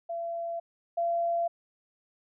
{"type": "tone pair in turn", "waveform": "sine", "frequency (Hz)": [677, 682.1], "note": ["E5", "F5"], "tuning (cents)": [46, -41], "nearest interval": "unison", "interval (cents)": 13, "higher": "second", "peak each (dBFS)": [-31, -25], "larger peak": "second", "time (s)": [[0.09, 0.6], [0.97, 1.48]], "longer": "neither", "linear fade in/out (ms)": 10, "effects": []}